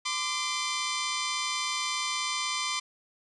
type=tone pair together; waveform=10% pulse; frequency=1029 / 1181.2 Hz; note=C6 / D6; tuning=-29 / +10 cents; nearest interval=major second; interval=239 cents; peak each=-23 dBFS; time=0.05-2.8 s; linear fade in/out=10 ms; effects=resampled to 22050 Hz